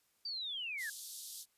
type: linear sweep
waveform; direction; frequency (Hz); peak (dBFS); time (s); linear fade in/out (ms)
sine; down; 4699 to 1611; -38; 0.25-0.9; 5
type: band-pass noise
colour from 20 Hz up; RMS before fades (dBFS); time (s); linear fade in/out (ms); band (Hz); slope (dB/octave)
white; -48; 0.77-1.46; 50; 3500 to 13000; 48
effects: white hiss -75 dBFS RMS until 1.57 s + resampled to 32000 Hz